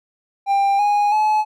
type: tone with pitch steps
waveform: triangle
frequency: 794 / 824.4 / 855.9 Hz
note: G5 / G#5 / A5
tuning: +22 / -13 / -48 cents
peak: -12 dBFS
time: 0.46-1.45 s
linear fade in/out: 50 ms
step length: 330 ms
effects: none